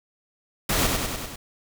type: noise with echo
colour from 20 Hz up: pink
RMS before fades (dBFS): -23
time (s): 0.69-0.87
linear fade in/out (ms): 5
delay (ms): 98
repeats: 5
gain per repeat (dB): -3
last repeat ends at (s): 1.36
effects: none